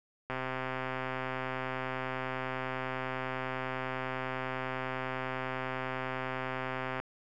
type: click train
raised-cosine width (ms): 0.5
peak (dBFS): -20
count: 872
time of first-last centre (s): 0.3-7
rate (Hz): 130
effects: none